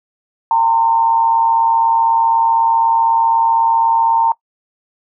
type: tone with amplitude modulation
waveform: sine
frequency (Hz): 914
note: A#5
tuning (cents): -34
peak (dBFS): -7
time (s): 0.51-4.32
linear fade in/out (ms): 2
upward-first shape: sine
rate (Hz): 120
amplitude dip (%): 55
effects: noise-tail reverb RT60 0.1 s tail -21 dB re dry